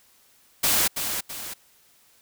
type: noise with echo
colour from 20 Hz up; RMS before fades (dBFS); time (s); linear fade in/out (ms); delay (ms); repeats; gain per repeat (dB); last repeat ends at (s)
white; -21; 0.63-0.88; 10; 330; 2; -7; 1.54
effects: white hiss -59 dBFS RMS until 2.21 s